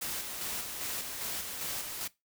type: noise with tremolo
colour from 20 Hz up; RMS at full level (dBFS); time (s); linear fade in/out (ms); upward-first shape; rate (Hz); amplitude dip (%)
white; -36; 0.01-2.08; 10; square; 2.5; 35
effects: noise-tail reverb RT60 0.2 s tail -20 dB re dry